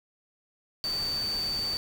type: tone in noise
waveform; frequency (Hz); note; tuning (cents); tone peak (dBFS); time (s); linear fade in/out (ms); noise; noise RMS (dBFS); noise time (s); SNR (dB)
sine; 4577; D8; -45; -28; 0.84-1.77; 0; pink; -40; 0.84-1.77; +9
effects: none